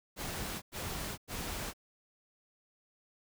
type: noise bursts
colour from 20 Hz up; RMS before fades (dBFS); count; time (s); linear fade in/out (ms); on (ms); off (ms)
pink; -39; 3; 0.16-1.736; 50; 460; 98
effects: none